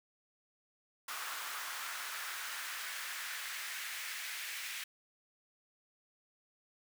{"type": "noise with high-pass filter sweep", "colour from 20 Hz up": "pink", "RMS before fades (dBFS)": -42, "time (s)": [1.08, 4.84], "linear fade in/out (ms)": 5, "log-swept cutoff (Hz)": [1200, 2100], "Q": 1.9, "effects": []}